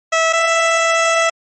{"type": "tone pair in turn", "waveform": "15% pulse", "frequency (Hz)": [652, 661.1], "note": ["E5", "E5"], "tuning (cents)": [-19, 5], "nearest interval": "unison", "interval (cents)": 24, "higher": "second", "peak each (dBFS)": -6, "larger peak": "neither", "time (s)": [[0.12, 0.33], [0.33, 1.3]], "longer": "second", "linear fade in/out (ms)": 10, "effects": ["MP3 32 kbps"]}